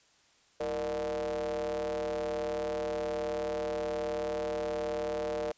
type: ring-modulated tone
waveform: square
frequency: 68.8 Hz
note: C#2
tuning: 12 cents flat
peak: -29 dBFS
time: 0.6-5.52 s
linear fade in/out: 5 ms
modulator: 531 Hz
effects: white hiss -65 dBFS RMS until 5.57 s + resampled to 16000 Hz